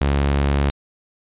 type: tone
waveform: sawtooth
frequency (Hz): 70.3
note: C#2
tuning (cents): +25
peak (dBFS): -12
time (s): 0.01-0.7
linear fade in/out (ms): 0
effects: resampled to 8000 Hz